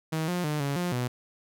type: tone with pitch steps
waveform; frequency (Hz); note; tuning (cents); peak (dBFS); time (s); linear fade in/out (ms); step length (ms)
sawtooth; 158.9 / 177.8 / 150.6 / 140.7 / 177.2 / 123.7; D#3 / F3 / D3 / C#3 / F3 / B2; +37 / +31 / +44 / +26 / +25 / +3; -23; 0.12-1.08; 10; 160
effects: none